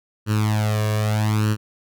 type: tone with flanger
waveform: sawtooth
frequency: 107.1 Hz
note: A2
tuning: 46 cents flat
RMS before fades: -20 dBFS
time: 0.26-1.57 s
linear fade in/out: 50 ms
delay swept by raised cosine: 0.69 to 1.79 ms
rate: 0.8 Hz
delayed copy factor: +0.85
effects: none